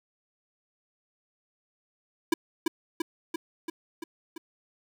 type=tone with echo; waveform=square; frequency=329.6 Hz; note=E4; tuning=in tune; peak=-20 dBFS; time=2.32-2.34 s; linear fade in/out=5 ms; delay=340 ms; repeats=6; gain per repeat=-3 dB; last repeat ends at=4.38 s; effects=10-bit